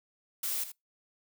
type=noise with echo; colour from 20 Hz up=blue; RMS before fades=-33 dBFS; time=0.43-0.64 s; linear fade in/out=5 ms; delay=79 ms; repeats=1; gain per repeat=-11 dB; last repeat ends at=0.719 s; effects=noise-tail reverb RT60 0.2 s tail -26 dB re dry